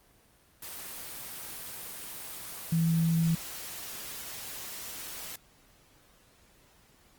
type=tone in noise; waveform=sine; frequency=164.81 Hz; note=E3; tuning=in tune; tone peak=-23 dBFS; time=2.72-3.35 s; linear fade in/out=5 ms; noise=white; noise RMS=-41 dBFS; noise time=0.62-5.36 s; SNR=+15 dB; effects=pink hiss -62 dBFS RMS until 7.18 s + Opus 24 kbps